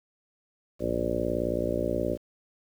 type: harmonic tone with a mistuned harmonic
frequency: 58.8 Hz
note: A#1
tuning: 16 cents sharp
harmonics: 1 / 2 / 3 / 4 / 5 / 6 / 7 / 8 / 9 / 10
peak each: -37 / -38 / -38 / -35 / -35 / -33 / -36 / -37 / -33 / -32 dBFS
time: 0.79-2.18 s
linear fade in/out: 50 ms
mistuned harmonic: 2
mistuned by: -96 cents
effects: 9-bit